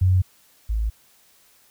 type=tone pair in turn; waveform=sine; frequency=92.5 / 54.42 Hz; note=F#2 / A1; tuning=0 / -18 cents; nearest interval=major sixth; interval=918 cents; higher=first; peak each=-14 / -20 dBFS; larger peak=first; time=0.01-0.22 / 0.69-0.9 s; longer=neither; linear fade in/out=10 ms; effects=white hiss -57 dBFS RMS until 1.7 s